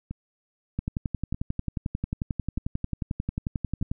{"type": "two click trains", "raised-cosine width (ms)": 5, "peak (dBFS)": [-21, -15], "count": [4, 36], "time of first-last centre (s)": [[0.11, 3.814], [0.79, 3.915]], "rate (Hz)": [0.81, 11.2], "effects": []}